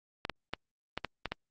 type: clicks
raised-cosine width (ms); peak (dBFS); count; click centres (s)
0.3; -17; 7; 0.251 / 0.297 / 0.536 / 0.976 / 1.047 / 1.257 / 1.32
effects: Opus 48 kbps